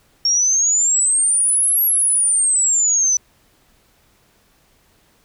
sine exponential two-way sweep, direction up then down, 5500 to 11590 to 5950 Hz, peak -13 dBFS, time 0.25-3.17 s, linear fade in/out 2 ms, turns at 1.83 s, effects pink hiss -57 dBFS RMS until 5.24 s

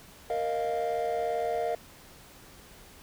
triangle chord, Bb suspended fourth, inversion none, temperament just, 466.2 / 621.6 / 699.2 Hz, Bb4 / Eb5 / F5, 0 / -2 / +2 cents, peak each -29 / -30 / -28 dBFS, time 0.3-1.75 s, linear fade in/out 2 ms, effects tanh soft clip ceiling -20 dBFS + pink hiss -52 dBFS RMS until 3.02 s

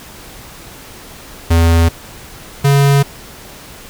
square tone pair in turn, 83.3 / 140.19 Hz, E2 / C#3, +19 / +20 cents, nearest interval major sixth, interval 901 cents, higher second, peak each -8 dBFS, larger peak neither, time 1.5-1.89 / 2.64-3.03 s, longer neither, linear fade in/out 10 ms, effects pink hiss -35 dBFS RMS until 3.89 s

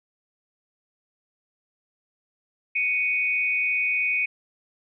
sine tone pair together, 2232 / 2489 Hz, C#7 / D#7, +11 / 0 cents, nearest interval major second, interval 189 cents, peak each -25 / -23 dBFS, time 2.75-4.26 s, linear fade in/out 10 ms, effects none

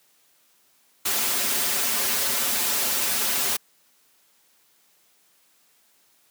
white noise with comb filter, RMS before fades -24 dBFS, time 1.05-3.57 s, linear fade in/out 10 ms, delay 6.3 ms, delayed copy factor -1, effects white hiss -62 dBFS RMS until 6.3 s + high-pass 150 Hz 12 dB/octave

